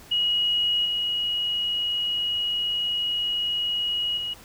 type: tone with level steps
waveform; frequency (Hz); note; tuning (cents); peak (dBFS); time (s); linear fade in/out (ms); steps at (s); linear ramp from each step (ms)
sine; 2900; F#7; -35; -20 / -23 / -27; 0.11-4.34; 10; 0.85 / 4.17; 5
effects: pink hiss -48 dBFS RMS until 4.44 s